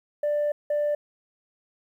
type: tone bursts at uneven times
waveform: sine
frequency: 590 Hz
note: D5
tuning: 8 cents sharp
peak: -20 dBFS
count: 2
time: 0.23-0.52 / 0.7-0.95 s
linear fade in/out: 5 ms
effects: tanh soft clip ceiling -20 dBFS + 10-bit